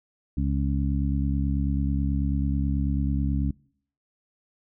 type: harmonic tone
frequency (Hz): 69.2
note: C#2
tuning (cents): -2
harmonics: 1 / 2 / 3 / 4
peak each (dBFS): -25 / -28 / -30 / -31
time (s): 0.37-3.51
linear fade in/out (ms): 5
effects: noise-tail reverb RT60 0.6 s tail -24 dB re dry